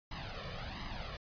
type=noise with flanger; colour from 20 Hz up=pink; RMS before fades=-42 dBFS; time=0.11-1.17 s; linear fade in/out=5 ms; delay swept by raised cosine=0.99 to 1.72 ms; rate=1.4 Hz; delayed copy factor=+0.75; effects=resampled to 11025 Hz